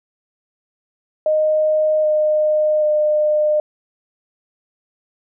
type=tone with pitch steps; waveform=sine; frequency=618 / 611.6 / 605.3 Hz; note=D#5 / D#5 / D#5; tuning=-12 / -30 / -48 cents; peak=-13 dBFS; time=1.26-3.6 s; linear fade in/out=2 ms; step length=780 ms; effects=none